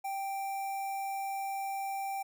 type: tone with notch filter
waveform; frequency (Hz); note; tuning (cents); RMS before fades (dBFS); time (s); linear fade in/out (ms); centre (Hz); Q
square; 784; G5; 0; -36; 0.04-2.23; 10; 4200; 0.76
effects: none